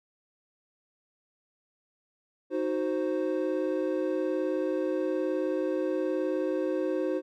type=chord; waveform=triangle; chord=C diminished; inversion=first; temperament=equal; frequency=311.1 / 370 / 523.3 Hz; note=Eb4 / Gb4 / C5; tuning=0 / 0 / 0 cents; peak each=-29 dBFS; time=2.5-7.22 s; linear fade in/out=50 ms; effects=none

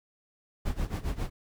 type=noise with tremolo; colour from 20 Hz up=brown; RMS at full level=-29 dBFS; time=0.65-1.3 s; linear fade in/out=10 ms; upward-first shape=sine; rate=7.4 Hz; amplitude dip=85%; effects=none

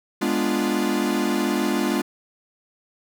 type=chord; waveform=45% pulse; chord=G# diminished seventh; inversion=none; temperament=equal; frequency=207.7 / 246.9 / 293.7 / 349.2 Hz; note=G#3 / B3 / D4 / F4; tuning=0 / 0 / 0 / 0 cents; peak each=-26 dBFS; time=0.21-2.02 s; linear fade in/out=10 ms; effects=none

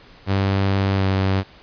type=tone with pitch glide; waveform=sawtooth; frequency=97.6 to 96.03 Hz; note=G2 to G2; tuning=-7 to -35 cents; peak=-13 dBFS; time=0.26-1.44 s; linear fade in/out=50 ms; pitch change=-28 cents; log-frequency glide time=0.96-1.02 s; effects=pink hiss -47 dBFS RMS until 1.62 s + resampled to 11025 Hz

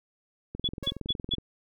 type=click train; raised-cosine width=3 ms; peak=-23 dBFS; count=19; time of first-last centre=0.55-1.383 s; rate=21.6 Hz
type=tone bursts; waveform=sine; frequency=3400 Hz; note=G#7; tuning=40 cents sharp; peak=-24 dBFS; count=4; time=0.64-1.352 s; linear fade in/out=10 ms; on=43 ms; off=180 ms
type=tone with exponential decay; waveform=sawtooth; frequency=552 Hz; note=C#5; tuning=7 cents flat; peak=-33 dBFS; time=0.83-1 s; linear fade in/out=5 ms; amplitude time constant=35 ms
effects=none

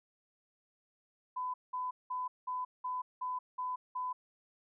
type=tone bursts; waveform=sine; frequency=1005 Hz; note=B5; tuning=30 cents sharp; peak=-34 dBFS; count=8; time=1.36-4.13 s; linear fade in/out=10 ms; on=180 ms; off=190 ms; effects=none

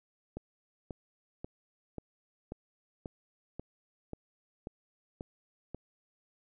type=click train; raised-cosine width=2 ms; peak=-26 dBFS; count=11; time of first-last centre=0.37-5.746 s; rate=1.86 Hz; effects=none

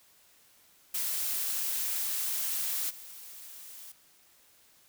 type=noise with level steps; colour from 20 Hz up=blue; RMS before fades=-32 / -47 dBFS; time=0.94-3.92 s; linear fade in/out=5 ms; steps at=2.89 s; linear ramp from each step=20 ms; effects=white hiss -62 dBFS RMS until 4.88 s

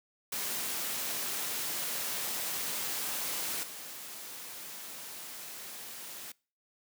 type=noise with level steps; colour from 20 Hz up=white; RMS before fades=-35 / -44 dBFS; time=0.32-6.32 s; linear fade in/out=5 ms; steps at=3.63 s; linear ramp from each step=5 ms; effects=noise-tail reverb RT60 0.4 s tail -25 dB re dry + high-pass 150 Hz 12 dB/octave

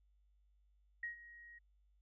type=tone with ADSR envelope; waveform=sine; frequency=1888 Hz; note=A#6; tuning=22 cents sharp; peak=-38 dBFS; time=1.03-1.59 s; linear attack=4 ms; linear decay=120 ms; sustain=-16 dB; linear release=12 ms; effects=added 50 Hz sine -69 dBFS peak until 2.01 s

